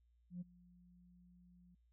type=tone with ADSR envelope; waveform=sine; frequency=177.5 Hz; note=F3; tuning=28 cents sharp; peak=-40 dBFS; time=0.3-1.75 s; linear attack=110 ms; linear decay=21 ms; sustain=-23 dB; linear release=6 ms; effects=tanh soft clip ceiling -39 dBFS + added 59 Hz sine -70 dBFS peak until 1.92 s